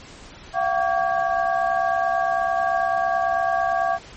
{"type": "tone cluster", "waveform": "sine", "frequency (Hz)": [684, 753, 1139, 1616], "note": ["F5", "F#5", "C#6", "G#6"], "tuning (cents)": [-36, 30, 47, -48], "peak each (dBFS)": [-22, -23, -27, -28], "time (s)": [0.53, 3.99], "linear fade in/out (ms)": 50, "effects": ["pink hiss -43 dBFS RMS until 4.16 s", "MP3 32 kbps"]}